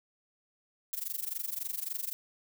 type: noise with amplitude modulation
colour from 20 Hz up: violet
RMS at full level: -33 dBFS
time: 0.93-2.13 s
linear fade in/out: 0 ms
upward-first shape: sine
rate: 23.6 Hz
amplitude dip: 90%
effects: none